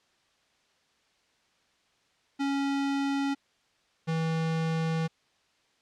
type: tone pair in turn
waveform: square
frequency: 277.6 / 162.04 Hz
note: C#4 / E3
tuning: +3 / -29 cents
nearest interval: major sixth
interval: 932 cents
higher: first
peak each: -27 dBFS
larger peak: neither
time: 2.39-3.35 / 4.07-5.08 s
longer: second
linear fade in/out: 20 ms
effects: white hiss -68 dBFS RMS until 5.81 s + low-pass 5000 Hz 12 dB/octave